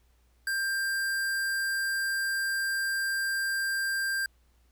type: tone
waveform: square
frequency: 1587 Hz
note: G6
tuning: 21 cents sharp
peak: -28 dBFS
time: 0.47-4.26 s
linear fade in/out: 2 ms
effects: added 60 Hz sine -62 dBFS peak until 4.71 s + pink hiss -71 dBFS RMS until 4.71 s